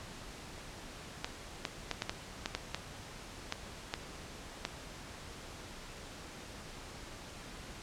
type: clicks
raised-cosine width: 0.2 ms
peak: -16 dBFS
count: 11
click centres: 1.245 / 1.652 / 1.913 / 2.021 / 2.095 / 2.459 / 2.55 / 2.746 / 3.524 / 3.939 / 4.651 s
effects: pink hiss -48 dBFS RMS until 7.82 s + low-pass 8000 Hz 12 dB/octave